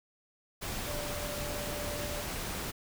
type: tone in noise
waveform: sine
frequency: 587.3 Hz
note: D5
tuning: in tune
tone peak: -40 dBFS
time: 0.86-2.23 s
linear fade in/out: 20 ms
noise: pink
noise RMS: -37 dBFS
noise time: 0.61-2.72 s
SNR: -6 dB
effects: none